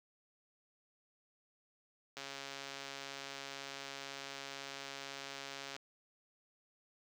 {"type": "click train", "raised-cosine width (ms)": 0.2, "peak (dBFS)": -27, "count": 497, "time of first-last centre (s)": [2.17, 5.764], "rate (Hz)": 138, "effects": ["high-pass 150 Hz 12 dB/octave", "9-bit"]}